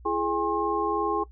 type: tone cluster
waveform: sine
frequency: 337.1 / 419.8 / 811 / 1070 Hz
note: E4 / G#4 / G#5 / C6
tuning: +39 / +19 / -41 / +38 cents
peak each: -30 / -28 / -30 / -28 dBFS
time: 0.05-1.24 s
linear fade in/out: 10 ms
effects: noise-tail reverb RT60 0.1 s tail -19 dB re dry + added 60 Hz sine -45 dBFS peak until 1.31 s